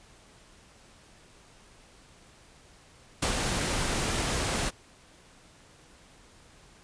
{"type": "noise with ADSR envelope", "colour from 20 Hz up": "pink", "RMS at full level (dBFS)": -26, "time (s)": [3.22, 4.71], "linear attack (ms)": 7, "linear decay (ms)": 95, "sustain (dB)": -3, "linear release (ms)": 31, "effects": ["pink hiss -56 dBFS RMS until 6.83 s", "resampled to 22050 Hz"]}